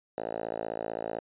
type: tone with band-pass filter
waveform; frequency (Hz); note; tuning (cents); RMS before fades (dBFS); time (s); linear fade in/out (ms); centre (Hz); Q
5% pulse; 55.7; A1; +22; -35; 0.18-1.19; 0; 620; 2
effects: resampled to 8000 Hz